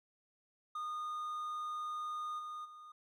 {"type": "tone with level steps", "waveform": "triangle", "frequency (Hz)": 1226, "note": "D#6", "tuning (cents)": -26, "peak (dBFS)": [-36, -40, -49], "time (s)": [0.75, 2.92], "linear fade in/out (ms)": 5, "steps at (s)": [2.38, 2.64], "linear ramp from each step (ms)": 20, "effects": []}